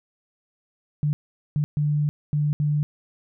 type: tone bursts at uneven times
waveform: sine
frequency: 148.2 Hz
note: D3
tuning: 16 cents sharp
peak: -19 dBFS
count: 5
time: 1.03-1.13 / 1.56-1.64 / 1.77-2.09 / 2.33-2.53 / 2.6-2.83 s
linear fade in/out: 0 ms
effects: none